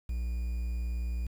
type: tone with quantisation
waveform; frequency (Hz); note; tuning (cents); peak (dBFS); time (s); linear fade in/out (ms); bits
triangle; 59.4; A#1; +33; -28; 0.09-1.27; 5; 9
effects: none